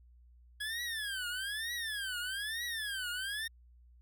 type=tone with vibrato; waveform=25% pulse; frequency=1661.2 Hz; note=G#6; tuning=in tune; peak=-32 dBFS; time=0.6-3.48 s; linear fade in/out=10 ms; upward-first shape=triangle; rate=1.1 Hz; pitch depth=280 cents each way; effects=added 60 Hz sine -57 dBFS peak until 4.01 s